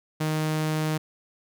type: tone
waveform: sawtooth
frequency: 155.56 Hz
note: D#3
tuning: in tune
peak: -20 dBFS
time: 0.2-0.98 s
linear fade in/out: 10 ms
effects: none